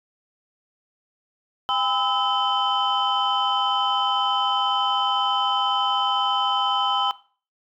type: tone cluster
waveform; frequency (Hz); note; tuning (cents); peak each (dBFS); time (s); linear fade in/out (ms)
sine; 802 / 1010 / 1299 / 3057; G5 / B5 / E6 / G7; +39 / +39 / -26 / -44; -25; 1.69-7.11; 0
effects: noise-tail reverb RT60 0.4 s tail -17 dB re dry + tanh soft clip ceiling -12 dBFS